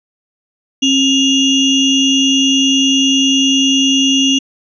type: ring-modulated tone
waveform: square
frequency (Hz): 1550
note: G6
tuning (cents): -20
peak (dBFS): -7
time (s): 0.82-4.39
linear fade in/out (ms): 10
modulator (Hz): 1280
effects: resampled to 16000 Hz